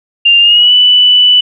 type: tone with pitch glide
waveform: sine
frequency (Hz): 2794 to 2977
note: F7 to F#7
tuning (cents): 0 to +10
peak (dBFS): -3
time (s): 0.25-1.41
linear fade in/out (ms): 10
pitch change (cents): +110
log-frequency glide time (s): 0.4-0.73
effects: none